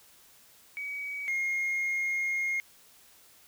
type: tone pair in turn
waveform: sine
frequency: 2267 / 2140 Hz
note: C#7 / C7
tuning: +38 / +38 cents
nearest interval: minor second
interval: 100 cents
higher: first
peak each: -33 / -25 dBFS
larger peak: second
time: 0.77-1.28 / 1.28-2.6 s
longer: second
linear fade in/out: 0 ms
effects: tanh soft clip ceiling -26 dBFS + white hiss -58 dBFS RMS until 3.47 s